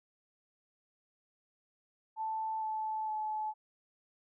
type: tone with pitch steps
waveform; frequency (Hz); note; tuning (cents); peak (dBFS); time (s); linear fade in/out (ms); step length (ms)
sine; 880 / 870.4 / 860.9; A5 / A5 / A5; 0 / -19 / -38; -33; 2.16-3.54; 50; 460
effects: none